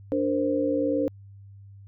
sine tone cluster, 291.7 / 463.9 / 525 Hz, D4 / A#4 / C5, -12 / -8 / +6 cents, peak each -25 / -29 / -26 dBFS, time 0.12-1.08 s, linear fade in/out 0 ms, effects added 99 Hz sine -44 dBFS peak until 1.87 s

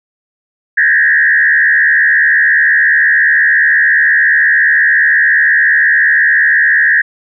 sine tone with frequency modulation, 1760 Hz, A6, in tune, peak -6 dBFS, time 0.77-7.02 s, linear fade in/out 10 ms, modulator 74.3 Hz, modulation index 2, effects none

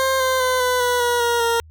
20% pulse tone with pitch steps, 529 / 519.3 / 509.8 / 500.5 / 491.3 / 482.3 / 473.5 / 464.8 Hz, C5 / C5 / C5 / B4 / B4 / B4 / A#4 / A#4, +19 / -13 / -45 / +23 / -9 / -41 / +27 / -5 cents, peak -12 dBFS, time 0-1.6 s, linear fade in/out 0 ms, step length 200 ms, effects added 79 Hz sine -42 dBFS peak until 1.7 s

